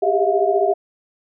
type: tone cluster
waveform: sine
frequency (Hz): 390.4 / 405.1 / 647 / 706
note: G4 / G#4 / E5 / F5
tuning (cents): -7 / -43 / -32 / +19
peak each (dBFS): -20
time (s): 0.02-0.74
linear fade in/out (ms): 10
effects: none